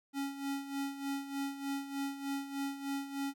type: tone with tremolo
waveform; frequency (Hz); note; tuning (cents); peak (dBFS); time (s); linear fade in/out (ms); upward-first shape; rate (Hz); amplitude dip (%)
square; 277.2; C#4; 0; -34; 0.13-3.34; 50; sine; 3.3; 70
effects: none